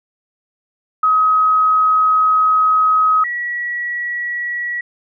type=tone pair in turn; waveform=sine; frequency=1268 / 1929.7 Hz; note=D#6 / B6; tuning=+32 / -41 cents; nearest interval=perfect fifth; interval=727 cents; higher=second; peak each=-10 / -19 dBFS; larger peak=first; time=1.03-3.24 / 3.24-4.81 s; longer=first; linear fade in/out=5 ms; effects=none